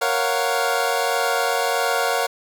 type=chord; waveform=25% pulse; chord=Gb major seventh; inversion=first; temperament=equal; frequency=466.2 / 554.4 / 698.5 / 740 Hz; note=Bb4 / Db5 / F5 / Gb5; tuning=0 / 0 / 0 / 0 cents; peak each=-21 dBFS; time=0.01-2.27 s; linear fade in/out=10 ms; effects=none